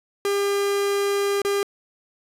45% pulse tone with dropouts, 401.4 Hz, G4, 41 cents sharp, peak -20 dBFS, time 0.25-1.63 s, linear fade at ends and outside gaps 1 ms, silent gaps 1.418-1.449 s, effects resampled to 32000 Hz + 9-bit

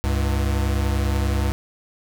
square tone pair together, 69.09 / 99.4 Hz, C#2 / G2, -5 / +25 cents, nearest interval tritone, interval 630 cents, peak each -21 / -25 dBFS, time 0.04-1.52 s, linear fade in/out 0 ms, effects none

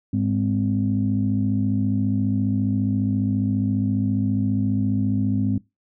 sine tone cluster, 104.8 / 204.5 / 259.2 Hz, G#2 / G#3 / C4, +16 / -26 / -16 cents, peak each -23 dBFS, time 0.13-5.58 s, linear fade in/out 5 ms, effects noise-tail reverb RT60 0.2 s tail -20 dB re dry + tanh soft clip ceiling -10 dBFS

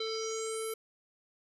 square tone with low-pass filter sweep, 443.6 Hz, A4, 14 cents sharp, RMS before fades -36 dBFS, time 0-0.74 s, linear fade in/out 5 ms, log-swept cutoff 4000 to 12000 Hz, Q 7.1, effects none

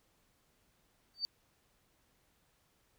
sine tone with exponential growth, 4594 Hz, D8, 39 cents flat, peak -28 dBFS, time 1.14-1.25 s, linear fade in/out 0 ms, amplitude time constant 22 ms, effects pink hiss -73 dBFS RMS until 2.98 s

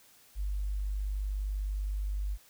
sine tone, 49.78 Hz, G1, 27 cents sharp, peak -30 dBFS, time 0.35-2.38 s, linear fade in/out 50 ms, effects white hiss -60 dBFS RMS until 2.49 s

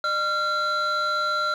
sine tone cluster, 605 / 1377 / 4018 Hz, D#5 / F6 / B7, -49 / -25 / +29 cents, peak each -29 / -21 / -29 dBFS, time 0.04-1.54 s, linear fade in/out 2 ms, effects tanh soft clip ceiling -18 dBFS + 9-bit

